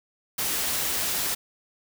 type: noise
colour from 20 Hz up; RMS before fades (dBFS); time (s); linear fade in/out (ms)
white; -27; 0.38-1.35; 10
effects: none